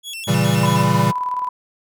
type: tone with vibrato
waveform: sawtooth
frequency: 3006 Hz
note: F#7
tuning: 27 cents sharp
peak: -25 dBFS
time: 0.03-0.85 s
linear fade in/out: 50 ms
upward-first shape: square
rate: 4.8 Hz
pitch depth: 190 cents each way
type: chord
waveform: square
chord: A# diminished seventh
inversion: none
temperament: equal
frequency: 116.54 / 138.59 / 164.81 / 196 Hz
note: A#2 / C#3 / E3 / G3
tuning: 0 / 0 / 0 / 0 cents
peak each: -21 dBFS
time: 0.27-1.12 s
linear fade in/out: 20 ms
type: tone with tremolo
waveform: sine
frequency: 995 Hz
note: B5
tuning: 13 cents sharp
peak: -18 dBFS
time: 0.63-1.49 s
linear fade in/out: 5 ms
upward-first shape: square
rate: 19 Hz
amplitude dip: 45%
effects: none